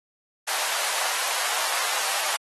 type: high-pass noise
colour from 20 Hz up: pink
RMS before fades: -27 dBFS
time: 0.47-2.37 s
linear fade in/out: 10 ms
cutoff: 680 Hz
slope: 24 dB/octave
effects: AAC 32 kbps